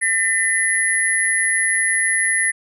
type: tone cluster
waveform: sine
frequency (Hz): 1808 / 1996 / 10090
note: A6 / B6 / D#9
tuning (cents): +47 / +18 / +23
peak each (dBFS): -20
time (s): 0.01-2.52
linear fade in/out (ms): 20
effects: none